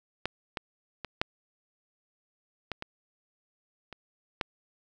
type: clicks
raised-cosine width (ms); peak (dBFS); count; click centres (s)
0.3; -13 / -16 / -20 / -9 / -17 / -20 / -26 / -12; 8; 0.256 / 0.572 / 1.047 / 1.215 / 2.717 / 2.824 / 3.927 / 4.412
effects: none